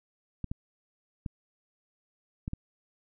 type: clicks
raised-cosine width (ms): 5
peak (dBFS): -21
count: 5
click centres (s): 0.443 / 0.515 / 1.262 / 2.479 / 2.534
effects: none